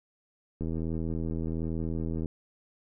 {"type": "click train", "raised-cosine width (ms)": 3, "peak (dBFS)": -21, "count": 135, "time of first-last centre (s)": [0.61, 2.258], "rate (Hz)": 81.3, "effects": []}